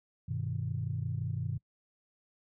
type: chord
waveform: sine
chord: G augmented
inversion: none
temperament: equal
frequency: 98 / 123.47 / 155.56 Hz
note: G2 / B2 / D#3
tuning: 0 / 0 / 0 cents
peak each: -36 / -35 / -37 dBFS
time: 0.28-1.58 s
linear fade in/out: 10 ms
effects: noise-tail reverb RT60 0.1 s tail -24 dB re dry + tanh soft clip ceiling -22 dBFS